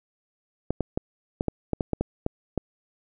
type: clicks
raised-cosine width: 2 ms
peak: -11 dBFS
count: 11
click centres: 0.706 / 0.807 / 0.975 / 1.409 / 1.483 / 1.733 / 1.808 / 1.933 / 2.01 / 2.264 / 2.577 s
effects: none